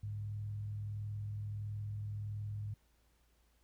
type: tone with frequency modulation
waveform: sine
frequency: 103.83 Hz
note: G#2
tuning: in tune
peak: -38 dBFS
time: 0.03-2.74 s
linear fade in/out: 5 ms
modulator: 41.5 Hz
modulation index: 0.31
effects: added 57 Hz sine -70 dBFS peak until 3.63 s + pink hiss -75 dBFS RMS until 3.63 s